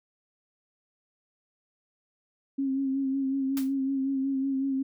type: tone with vibrato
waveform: sine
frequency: 270 Hz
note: C#4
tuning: 45 cents flat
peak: -25 dBFS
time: 2.58-4.83 s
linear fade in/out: 10 ms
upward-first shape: sine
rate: 5.4 Hz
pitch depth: 32 cents each way
type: noise with exponential decay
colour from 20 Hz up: white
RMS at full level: -35 dBFS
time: 3.57-3.74 s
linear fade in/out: 1 ms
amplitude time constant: 36 ms
effects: none